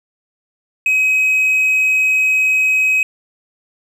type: tone with hard clipping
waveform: sine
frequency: 2537 Hz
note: D#7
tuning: 33 cents sharp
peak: -12 dBFS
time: 0.86-3.03 s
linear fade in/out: 2 ms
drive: 2 dB
effects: none